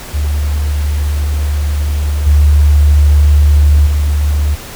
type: tone with level steps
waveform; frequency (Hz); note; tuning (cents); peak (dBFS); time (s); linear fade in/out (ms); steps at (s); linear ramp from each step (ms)
sine; 73.42; D2; 0; -11 / -4 / -9; 0.13-4.56; 20; 2.26 / 3.86; 10
effects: pink hiss -29 dBFS RMS until 4.75 s